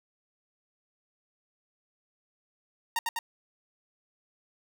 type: tone with echo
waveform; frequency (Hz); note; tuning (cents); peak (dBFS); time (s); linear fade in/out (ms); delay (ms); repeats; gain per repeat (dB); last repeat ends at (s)
sawtooth; 926; A#5; -12; -22; 2.96-2.99; 2; 100; 2; -2; 3.19
effects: none